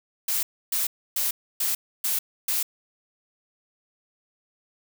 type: noise bursts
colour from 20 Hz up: blue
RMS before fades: -25 dBFS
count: 6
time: 0.28-2.63 s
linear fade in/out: 5 ms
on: 150 ms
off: 290 ms
effects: none